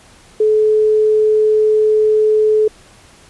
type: tone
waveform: sine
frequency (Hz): 430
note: A4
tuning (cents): -40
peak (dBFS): -9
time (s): 0.4-2.68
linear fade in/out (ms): 5
effects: pink hiss -45 dBFS RMS until 3.29 s + resampled to 24000 Hz